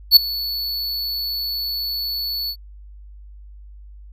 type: tone with ADSR envelope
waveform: square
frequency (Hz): 4436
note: C#8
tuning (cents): 0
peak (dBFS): -3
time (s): 0.11-2.56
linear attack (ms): 54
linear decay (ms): 8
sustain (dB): -20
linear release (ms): 66
effects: added 50 Hz sine -38 dBFS peak until 4.12 s